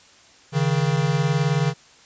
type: beating tone pair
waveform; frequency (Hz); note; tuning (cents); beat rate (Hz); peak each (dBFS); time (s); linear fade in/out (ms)
square; 138.59 / 157.59; C#3 / D#3; 0 / +22; 19; -22; 0.52-1.74; 50
effects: white hiss -51 dBFS RMS until 2.05 s + resampled to 16000 Hz